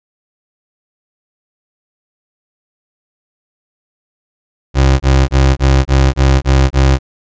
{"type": "tone bursts", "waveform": "30% pulse", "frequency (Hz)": 66.9, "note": "C2", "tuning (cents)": 39, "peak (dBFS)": -4, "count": 8, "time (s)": [4.74, 6.988], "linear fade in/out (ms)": 50, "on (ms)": 260, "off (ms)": 24, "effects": ["resampled to 16000 Hz"]}